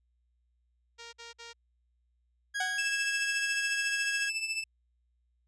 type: tone bursts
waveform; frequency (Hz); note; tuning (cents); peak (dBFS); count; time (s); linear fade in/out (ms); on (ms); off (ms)
5% pulse; 466.2; A#4; 0; -33; 3; 0.98-1.534; 20; 150; 52
type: tone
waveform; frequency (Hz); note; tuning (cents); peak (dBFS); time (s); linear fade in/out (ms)
40% pulse; 1645; G#6; -17; -30; 2.54-4.3; 20
type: tone with exponential decay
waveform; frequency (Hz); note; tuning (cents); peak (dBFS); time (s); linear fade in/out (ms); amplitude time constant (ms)
sawtooth; 747; F#5; +16; -26; 2.6-2.93; 5; 71
type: tone with tremolo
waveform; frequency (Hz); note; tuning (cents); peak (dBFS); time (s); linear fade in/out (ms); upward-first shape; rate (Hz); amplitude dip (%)
sawtooth; 2637; E7; 0; -25; 2.78-4.64; 5; triangle; 14; 70
effects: added 60 Hz sine -70 dBFS peak until 5.47 s + resampled to 22050 Hz